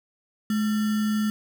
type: tone with sample-and-hold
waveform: sine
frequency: 213.2 Hz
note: G#3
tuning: 46 cents sharp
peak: -21 dBFS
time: 0.5-1.3 s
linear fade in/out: 2 ms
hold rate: 1575 Hz
effects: none